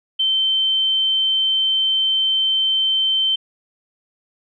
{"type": "tone", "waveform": "sine", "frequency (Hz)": 3100, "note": "G7", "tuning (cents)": -20, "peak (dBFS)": -15, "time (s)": [0.19, 3.36], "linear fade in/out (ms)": 10, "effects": []}